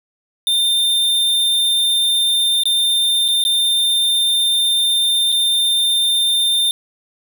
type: tone with dropouts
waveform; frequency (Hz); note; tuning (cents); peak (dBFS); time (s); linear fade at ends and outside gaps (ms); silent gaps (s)
square; 3608; A7; +43; -14; 0.47-6.71; 1; 2.635-2.655 / 3.281-3.285 / 3.44-3.45 / 5.32-5.324
effects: none